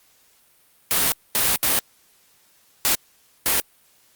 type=noise bursts at uneven times; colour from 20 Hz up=white; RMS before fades=-19 dBFS; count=5; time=0.91-1.12 / 1.35-1.56 / 1.63-1.79 / 2.85-2.95 / 3.46-3.6 s; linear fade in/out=0 ms; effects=white hiss -58 dBFS RMS until 4.15 s + Opus 48 kbps